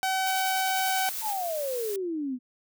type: tone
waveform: sawtooth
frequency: 760 Hz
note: F#5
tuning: 46 cents sharp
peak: -21 dBFS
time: 0.03-1.09 s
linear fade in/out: 0 ms
type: noise with tremolo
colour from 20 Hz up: blue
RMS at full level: -34 dBFS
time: 0.26-1.34 s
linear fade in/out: 10 ms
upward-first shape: sine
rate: 10 Hz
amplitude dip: 40%
type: noise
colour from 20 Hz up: blue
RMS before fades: -38 dBFS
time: 0.82-1.96 s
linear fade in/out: 2 ms
type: exponential sweep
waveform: sine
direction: down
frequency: 915 to 242.5 Hz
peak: -28 dBFS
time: 1.21-2.39 s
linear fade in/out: 50 ms
effects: none